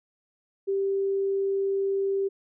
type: tone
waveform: sine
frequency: 392 Hz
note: G4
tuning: in tune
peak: -23 dBFS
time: 0.67-2.29 s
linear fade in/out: 20 ms
effects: none